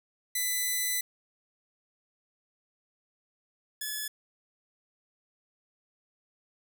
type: tone pair in turn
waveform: 5% pulse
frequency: 1999 / 1713.7 Hz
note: B6 / A6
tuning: +20 / -46 cents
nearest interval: minor third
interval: 266 cents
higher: first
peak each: -17 / -22 dBFS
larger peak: first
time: 0.35-1.01 / 3.81-4.08 s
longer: first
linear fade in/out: 5 ms
effects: none